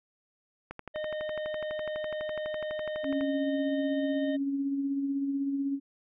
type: click train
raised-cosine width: 0.5 ms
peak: -24 dBFS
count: 31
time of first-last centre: 0.71-3.21 s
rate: 12 Hz
type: harmonic tone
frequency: 614 Hz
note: D#5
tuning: 23 cents flat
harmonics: 1 / 3 / 5 / 6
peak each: -32 / -43 / -49 / -53 dBFS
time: 0.94-4.37 s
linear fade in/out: 20 ms
type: tone with tremolo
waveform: sine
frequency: 277.2 Hz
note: C#4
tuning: in tune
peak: -26 dBFS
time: 3.03-5.8 s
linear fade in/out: 50 ms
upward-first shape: sine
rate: 16 Hz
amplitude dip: 35%
effects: none